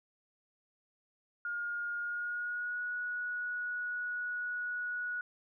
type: tone with pitch glide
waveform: sine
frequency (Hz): 1422 to 1462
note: F6 to F#6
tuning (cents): +31 to -21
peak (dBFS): -34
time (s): 1.45-5.21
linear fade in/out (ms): 2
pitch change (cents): +48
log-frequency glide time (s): 1.99-2.83
effects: none